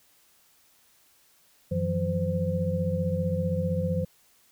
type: tone cluster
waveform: sine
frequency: 93 / 163.2 / 178.6 / 515 Hz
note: F#2 / E3 / F3 / C5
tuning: +9 / -17 / +39 / -28 cents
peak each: -30 dBFS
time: 1.71-4.05 s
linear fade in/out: 10 ms
effects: white hiss -62 dBFS RMS until 4.51 s